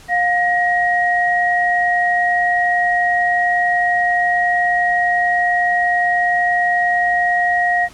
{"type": "tone pair together", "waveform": "sine", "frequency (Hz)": [709, 1889.9], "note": ["F5", "A#6"], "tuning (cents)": [26, 23], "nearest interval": "octave + perfect fourth", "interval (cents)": 1697, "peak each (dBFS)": -16, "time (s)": [0.08, 7.89], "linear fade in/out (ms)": 50, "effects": ["pink hiss -43 dBFS RMS until 7.93 s", "low-pass 10000 Hz 12 dB/octave"]}